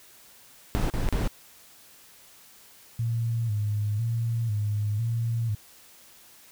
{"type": "noise bursts", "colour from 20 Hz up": "brown", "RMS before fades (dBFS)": -25, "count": 3, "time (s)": [0.75, 1.276], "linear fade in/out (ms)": 0, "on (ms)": 150, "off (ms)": 38}
{"type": "tone with vibrato", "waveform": "sine", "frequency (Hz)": 110, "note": "A2", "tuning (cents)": 0, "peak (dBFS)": -24, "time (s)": [2.99, 5.55], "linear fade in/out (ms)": 5, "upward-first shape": "square", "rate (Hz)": 1, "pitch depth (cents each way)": 86}
{"effects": ["white hiss -53 dBFS RMS until 6.51 s"]}